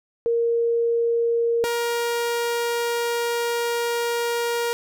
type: tone pair in turn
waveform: sine / sawtooth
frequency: 466.3 / 471.7 Hz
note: A#4 / A#4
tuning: +1 / +20 cents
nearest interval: unison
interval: 19 cents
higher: second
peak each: -18 dBFS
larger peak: neither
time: 0.26-1.64 / 1.64-4.73 s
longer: second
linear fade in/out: 0 ms
effects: none